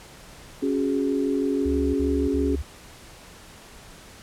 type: chord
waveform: sine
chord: C# suspended fourth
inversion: none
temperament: just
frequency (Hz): 277.2 / 369.6 / 415.8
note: C#4 / F#4 / G#4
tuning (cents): 0 / -2 / +2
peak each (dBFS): -23 / -28 / -27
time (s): 0.62-2.56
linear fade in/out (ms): 10
type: tone bursts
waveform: sine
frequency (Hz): 70.9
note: C#2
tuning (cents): +40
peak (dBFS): -26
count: 3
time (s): 1.65-2.624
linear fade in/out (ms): 10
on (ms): 290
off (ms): 52
effects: pink hiss -46 dBFS RMS until 4.22 s + low-pass 11000 Hz 12 dB/octave